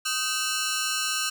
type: ring-modulated tone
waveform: 10% pulse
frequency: 1396.9 Hz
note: F6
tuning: in tune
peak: -14 dBFS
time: 0.05-1.3 s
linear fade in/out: 10 ms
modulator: 142 Hz
effects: none